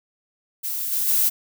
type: noise with level steps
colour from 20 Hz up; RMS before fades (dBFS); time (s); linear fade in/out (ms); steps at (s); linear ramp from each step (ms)
violet; -27 / -23 / -19; 0.63-1.3; 20; 0.91 / 1.07; 20
effects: none